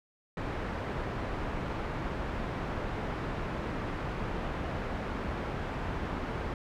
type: low-pass noise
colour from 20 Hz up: pink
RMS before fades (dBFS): -35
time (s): 0.37-6.54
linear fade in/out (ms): 2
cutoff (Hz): 1700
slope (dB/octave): 12
effects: none